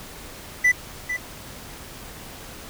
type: tone with echo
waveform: triangle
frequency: 1987 Hz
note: B6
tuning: 10 cents sharp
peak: -12 dBFS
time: 0.64-0.72 s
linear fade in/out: 10 ms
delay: 450 ms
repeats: 1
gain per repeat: -10 dB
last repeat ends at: 1.17 s
effects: pink hiss -40 dBFS RMS until 2.69 s